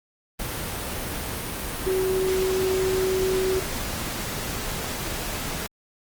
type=tone in noise; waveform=sine; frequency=376.5 Hz; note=F#4; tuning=30 cents sharp; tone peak=-21 dBFS; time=1.86-3.6 s; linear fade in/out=10 ms; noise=pink; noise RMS=-30 dBFS; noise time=0.39-5.67 s; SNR=+6 dB; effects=Opus 32 kbps